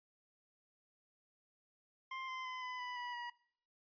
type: tone with pitch steps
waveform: 25% pulse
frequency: 1052 / 1036.3 / 1020.9 / 1005.7 / 990.7 / 975.9 / 961.4 Hz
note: C6 / C6 / C6 / B5 / B5 / B5 / B5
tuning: +9 / -17 / -43 / +31 / +5 / -21 / -47 cents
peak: -38 dBFS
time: 2.11-3.3 s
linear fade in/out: 5 ms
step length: 170 ms
effects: noise-tail reverb RT60 0.6 s tail -21 dB re dry + resampled to 11025 Hz